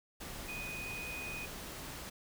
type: tone in noise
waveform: sine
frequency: 2489 Hz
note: D#7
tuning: in tune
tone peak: -41 dBFS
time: 0.48-1.46 s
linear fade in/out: 10 ms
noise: pink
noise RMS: -45 dBFS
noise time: 0.2-2.1 s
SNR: +1 dB
effects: none